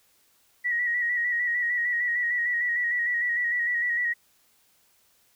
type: tone with vibrato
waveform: sine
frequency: 1919 Hz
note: A#6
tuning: 50 cents sharp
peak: -23 dBFS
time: 0.64-4.14 s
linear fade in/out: 20 ms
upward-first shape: square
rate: 6.6 Hz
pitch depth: 33 cents each way
effects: white hiss -64 dBFS RMS until 5.35 s